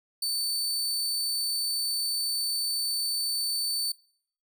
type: tone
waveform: sawtooth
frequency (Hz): 4534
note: C#8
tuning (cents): +38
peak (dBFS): -24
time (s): 0.22-3.92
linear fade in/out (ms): 5
effects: noise-tail reverb RT60 0.6 s tail -24 dB re dry